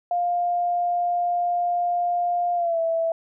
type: tone with pitch glide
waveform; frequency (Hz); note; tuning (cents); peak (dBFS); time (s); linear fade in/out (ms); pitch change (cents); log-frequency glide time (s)
sine; 703 to 659.7; F5 to E5; +11 to +1; -20; 0.11-3.12; 2; -110; 2.55-2.79
effects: none